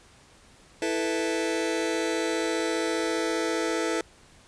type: chord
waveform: sawtooth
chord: E suspended fourth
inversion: none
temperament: just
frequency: 329.6 / 439.5 / 494.4 Hz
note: E4 / A4 / B4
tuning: 0 / -2 / +2 cents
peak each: -24 / -26 / -27 dBFS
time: 0.82-4.01 s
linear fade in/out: 2 ms
effects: pink hiss -55 dBFS RMS until 4.47 s + resampled to 22050 Hz